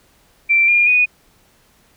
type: tone with pitch steps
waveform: sine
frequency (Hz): 2349 / 2411 / 2474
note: D7 / D7 / D#7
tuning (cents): 0 / +45 / -10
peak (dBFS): -10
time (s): 0.49-1.06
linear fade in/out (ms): 20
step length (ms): 190
effects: pink hiss -55 dBFS RMS until 1.96 s